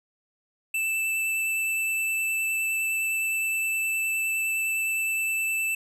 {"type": "tone with vibrato", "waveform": "square", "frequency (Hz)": 2647, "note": "E7", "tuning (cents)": 7, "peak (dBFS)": -25, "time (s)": [0.74, 5.75], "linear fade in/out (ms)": 5, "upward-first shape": "sine", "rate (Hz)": 9.7, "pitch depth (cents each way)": 8, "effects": []}